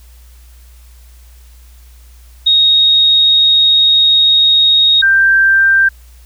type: tone pair in turn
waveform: sine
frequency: 3747 / 1575.4 Hz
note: A#7 / G6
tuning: +8 / +8 cents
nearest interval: octave + minor third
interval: 1500 cents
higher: first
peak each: -6 dBFS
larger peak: neither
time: 2.46-5.02 / 5.02-5.89 s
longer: first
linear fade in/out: 10 ms
effects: added 60 Hz sine -37 dBFS peak until 6.25 s + white hiss -49 dBFS RMS until 6.25 s